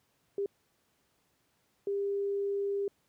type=tone bursts at uneven times; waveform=sine; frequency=400 Hz; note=G4; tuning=35 cents sharp; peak=-29 dBFS; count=2; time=0.38-0.46 / 1.87-2.88 s; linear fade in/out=2 ms; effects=pink hiss -73 dBFS RMS until 3.08 s + high-pass 80 Hz 12 dB/octave